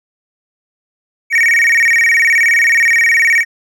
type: tone with vibrato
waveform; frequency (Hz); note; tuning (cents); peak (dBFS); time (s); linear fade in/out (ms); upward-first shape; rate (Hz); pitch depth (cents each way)
triangle; 2049; C7; -37; -6; 1.3-3.45; 50; square; 19; 170
effects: none